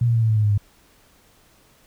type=tone with pitch steps; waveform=sine; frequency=119.5 / 116.84 / 114.24 / 111.69 / 109.2 / 106.77 / 104.39 / 102.07 Hz; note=A#2 / A#2 / A#2 / A2 / A2 / G#2 / G#2 / G#2; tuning=+43 / +4 / -35 / +26 / -13 / +48 / +9 / -30 cents; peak=-15 dBFS; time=0.01-0.578 s; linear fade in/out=5 ms; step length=71 ms; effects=pink hiss -56 dBFS RMS until 1.86 s